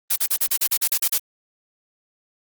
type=noise bursts; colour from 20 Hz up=blue; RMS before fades=-19 dBFS; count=11; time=0.1-1.183 s; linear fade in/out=10 ms; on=63 ms; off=39 ms; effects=Opus 24 kbps